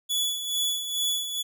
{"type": "tone with tremolo", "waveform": "sawtooth", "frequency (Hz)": 3417, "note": "G#7", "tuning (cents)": 49, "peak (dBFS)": -20, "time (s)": [0.09, 1.43], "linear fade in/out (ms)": 20, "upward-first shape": "sine", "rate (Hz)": 2.3, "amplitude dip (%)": 60, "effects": []}